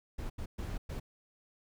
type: noise bursts at uneven times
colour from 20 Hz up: brown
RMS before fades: -38 dBFS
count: 4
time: 0.18-0.3 / 0.38-0.46 / 0.58-0.78 / 0.89-1 s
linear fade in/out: 10 ms
effects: none